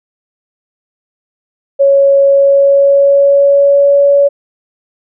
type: tone with pitch glide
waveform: sine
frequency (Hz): 554.4 to 564.7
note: C#5 to C#5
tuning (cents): 0 to +32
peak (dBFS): -4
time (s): 1.79-4.29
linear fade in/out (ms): 20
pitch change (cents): +32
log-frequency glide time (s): 2.24-3.97
effects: none